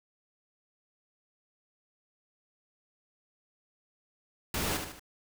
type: noise with echo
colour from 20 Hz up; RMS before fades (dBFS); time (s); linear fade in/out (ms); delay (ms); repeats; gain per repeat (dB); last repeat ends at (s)
pink; -32; 4.54-4.77; 2; 75; 3; -6; 4.995
effects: none